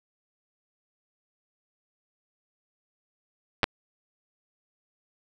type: clicks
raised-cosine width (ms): 0.3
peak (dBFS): -5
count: 2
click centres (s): 3.632 / 3.641
effects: none